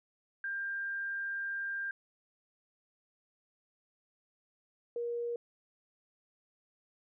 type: tone pair in turn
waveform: sine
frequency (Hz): 1594 / 473.9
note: G6 / A#4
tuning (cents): +28 / +28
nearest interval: octave + major sixth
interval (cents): 2100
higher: first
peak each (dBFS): -34 / -33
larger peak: second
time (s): 0.44-1.91 / 4.96-5.36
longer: first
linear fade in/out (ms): 2
effects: none